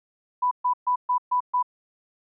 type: tone bursts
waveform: sine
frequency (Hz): 992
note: B5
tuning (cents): +7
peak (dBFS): -19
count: 6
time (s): 0.42-1.628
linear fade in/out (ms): 10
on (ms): 93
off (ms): 130
effects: none